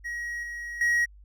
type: tone with level steps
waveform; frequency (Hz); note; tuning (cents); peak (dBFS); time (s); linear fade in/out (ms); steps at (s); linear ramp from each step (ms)
triangle; 1900; A#6; +33; -29 / -32 / -19; 0.04-1.06; 20; 0.43 / 0.81; 2
effects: added 50 Hz sine -48 dBFS peak until 1.24 s